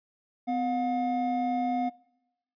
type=tone pair together; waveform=triangle; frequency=253.5 / 717 Hz; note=B3 / F5; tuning=+45 / +45 cents; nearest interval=octave + tritone; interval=1800 cents; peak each=-27 dBFS; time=0.47-1.9 s; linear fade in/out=20 ms; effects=noise-tail reverb RT60 0.9 s tail -24 dB re dry + resampled to 11025 Hz